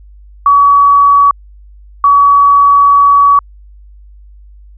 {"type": "tone bursts at uneven times", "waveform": "sine", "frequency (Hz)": 1134, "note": "C#6", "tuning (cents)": 39, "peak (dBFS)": -3, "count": 2, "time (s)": [[0.46, 1.31], [2.04, 3.39]], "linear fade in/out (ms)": 2, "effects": ["added 50 Hz sine -34 dBFS peak until 4.77 s"]}